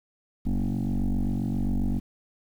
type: tone with frequency modulation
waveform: sine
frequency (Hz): 119.5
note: A#2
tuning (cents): +43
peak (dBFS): -21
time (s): 0.45-2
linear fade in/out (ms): 20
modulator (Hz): 47.5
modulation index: 3.2
effects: tanh soft clip ceiling -22 dBFS + 9-bit